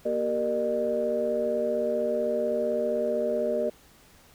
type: tone cluster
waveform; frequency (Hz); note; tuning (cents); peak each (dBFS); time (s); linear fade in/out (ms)
sine; 237.2 / 388.9 / 464.6 / 604; A#3 / G4 / A#4 / D5; +30 / -14 / -6 / +48; -33 / -32 / -29 / -26; 0.05-3.7; 10
effects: tanh soft clip ceiling -15 dBFS + pink hiss -56 dBFS RMS until 4.34 s